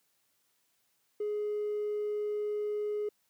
sine tone with hard clipping, 418.4 Hz, G#4, 13 cents sharp, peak -31 dBFS, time 1.2-3.09 s, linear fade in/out 5 ms, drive 1 dB, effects white hiss -74 dBFS RMS until 3.29 s + high-pass 80 Hz 12 dB/octave

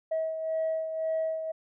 sine beating tone pair, 641 / 642.9 Hz, E5 / E5, -49 / -43 cents, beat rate 1.9 Hz, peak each -27 / -35 dBFS, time 0.11-1.52 s, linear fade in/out 10 ms, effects tanh soft clip ceiling -23 dBFS

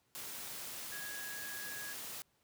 sine tone in noise, 1661.2 Hz, G#6, in tune, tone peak -45 dBFS, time 0.92-1.93 s, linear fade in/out 0 ms, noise white, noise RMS -45 dBFS, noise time 0.15-2.22 s, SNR -3 dB, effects pink hiss -75 dBFS RMS until 2.43 s + high-pass 80 Hz 12 dB/octave

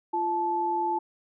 sine tone pair together, 345.4 / 870.4 Hz, F4 / A5, -19 / -19 cents, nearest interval octave + major third, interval 1600 cents, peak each -31 / -25 dBFS, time 0.13-0.99 s, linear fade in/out 10 ms, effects none

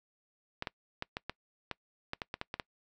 clicks, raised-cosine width 0.3 ms, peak -19 dBFS, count 12, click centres 0.624 / 0.672 / 1.024 / 1.169 / 1.296 / 1.713 / 2.134 / 2.218 / 2.341 / 2.414 / 2.541 / 2.598 s, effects noise-tail reverb RT60 0.1 s tail -24 dB re dry

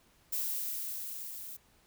violet noise with level ramp, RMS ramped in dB -33 to -45 dBFS, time 0.32-1.57 s, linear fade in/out 10 ms, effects pink hiss -66 dBFS RMS until 1.86 s

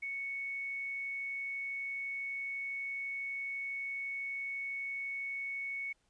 sine tone with quantisation, 2217 Hz, C#7, in tune, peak -36 dBFS, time 0.02-5.93 s, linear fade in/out 10 ms, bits 11, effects pink hiss -75 dBFS RMS until 6.09 s + resampled to 22050 Hz

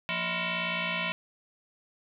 sine tone with frequency modulation, 175.2 Hz, F3, 6 cents sharp, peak -28 dBFS, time 0.09-1.12 s, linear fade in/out 0 ms, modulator 409 Hz, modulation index 7.4, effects none

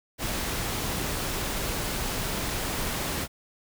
pink noise, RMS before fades -30 dBFS, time 0.18-3.28 s, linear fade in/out 50 ms, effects none

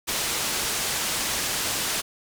white low-pass noise, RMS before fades -27 dBFS, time 0.07-2.02 s, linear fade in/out 20 ms, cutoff 8900 Hz, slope 12 dB/octave, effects none

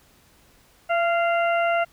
harmonic tone with a mistuned harmonic, 693 Hz, F5, 14 cents flat, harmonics 1 / 2 / 3 / 4, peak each -20 / -26 / -30 / -32 dBFS, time 0.89-1.85 s, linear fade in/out 20 ms, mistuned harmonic 1, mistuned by -33 cents, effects pink hiss -57 dBFS RMS until 1.92 s

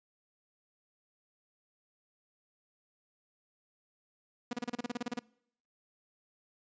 sawtooth tone bursts, 241.8 Hz, B3, 36 cents flat, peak -29 dBFS, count 13, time 4.51-5.193 s, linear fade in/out 5 ms, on 23 ms, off 32 ms, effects noise-tail reverb RT60 0.7 s tail -25 dB re dry + resampled to 16000 Hz

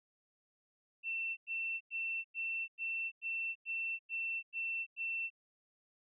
sine tone bursts, 2690 Hz, E7, 34 cents sharp, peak -35 dBFS, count 10, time 1.03-5.303 s, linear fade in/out 50 ms, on 340 ms, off 97 ms, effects none

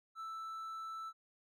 triangle tone, 1321 Hz, E6, 3 cents sharp, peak -40 dBFS, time 0.15-1.13 s, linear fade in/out 50 ms, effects none

